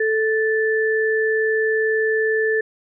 sine tone pair together, 438.9 / 1755.6 Hz, A4 / A6, -4 / -4 cents, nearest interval 2 octaves, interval 2400 cents, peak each -18 / -21 dBFS, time 0-2.61 s, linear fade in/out 5 ms, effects none

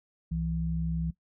sine tone pair together, 65.41 / 164.4 Hz, C2 / E3, 0 / -4 cents, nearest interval octave + major third, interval 1596 cents, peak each -33 / -29 dBFS, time 0.31-1.11 s, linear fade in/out 10 ms, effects noise-tail reverb RT60 0.1 s tail -18 dB re dry

